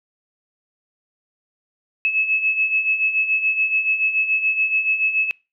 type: beating tone pair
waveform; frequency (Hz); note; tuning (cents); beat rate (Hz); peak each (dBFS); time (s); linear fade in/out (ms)
sine; 2587 / 2594; E7 / E7; -33 / -28; 7; -24 / -18; 2.05-5.31; 0
effects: noise-tail reverb RT60 0.3 s tail -25 dB re dry